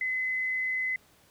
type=tone; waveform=sine; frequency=2032 Hz; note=B6; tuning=49 cents sharp; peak=-27 dBFS; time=0.01-0.96 s; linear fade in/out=2 ms; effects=pink hiss -61 dBFS RMS until 1.3 s + high-pass 60 Hz 12 dB/octave

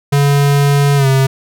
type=tone with pitch glide; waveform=square; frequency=142.1 to 134.12 Hz; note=C#3 to C3; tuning=+43 to +43 cents; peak=-9 dBFS; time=0.12-1.27 s; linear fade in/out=10 ms; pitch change=-100 cents; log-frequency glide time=0.96-1.07 s; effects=none

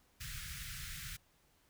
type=band-stop noise; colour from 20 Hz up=pink; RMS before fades=-45 dBFS; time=0.2-1.17 s; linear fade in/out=10 ms; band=160 to 1400 Hz; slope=48 dB/octave; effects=pink hiss -71 dBFS RMS until 1.69 s

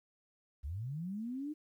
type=linear sweep; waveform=sine; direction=up; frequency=61.7 to 310 Hz; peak=-37 dBFS; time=0.63-1.54 s; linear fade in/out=20 ms; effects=12-bit

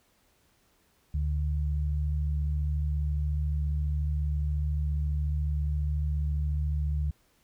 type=tone pair together; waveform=sine; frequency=73.6 / 147.97 Hz; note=D2 / D3; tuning=+4 / +13 cents; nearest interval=octave; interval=1209 cents; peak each=-26 / -34 dBFS; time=1.14-7.11 s; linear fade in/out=5 ms; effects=pink hiss -67 dBFS RMS until 7.43 s

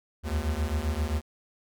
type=beating tone pair; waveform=square; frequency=72 / 79.6 Hz; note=D2 / D#2; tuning=-34 / +40 cents; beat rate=7.6 Hz; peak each=-30 / -30 dBFS; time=0.23-1.22 s; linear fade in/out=50 ms; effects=none

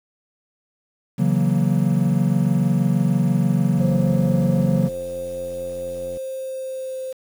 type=chord; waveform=triangle; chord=F# dominant seventh; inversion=second; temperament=equal; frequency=138.59 / 164.81 / 185 / 233.1 Hz; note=C#3 / E3 / F#3 / A#3; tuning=0 / 0 / 0 / 0 cents; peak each=-19 / -20 / -18 / -22 dBFS; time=1.18-4.89 s; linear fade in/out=20 ms
type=click train; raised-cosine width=2 ms; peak=-26 dBFS; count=212; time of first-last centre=3.79-6.171 s; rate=88.6 Hz
type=tone with pitch glide; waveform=sine; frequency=527 to 521.5 Hz; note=C5 to C5; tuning=+12 to -6 cents; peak=-26 dBFS; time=3.8-7.13 s; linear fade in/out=10 ms; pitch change=-18 cents; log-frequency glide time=6.33-6.99 s
effects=7-bit

